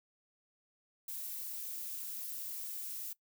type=noise; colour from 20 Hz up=violet; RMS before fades=-42 dBFS; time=1.08-3.13 s; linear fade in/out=5 ms; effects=noise-tail reverb RT60 0.1 s tail -20 dB re dry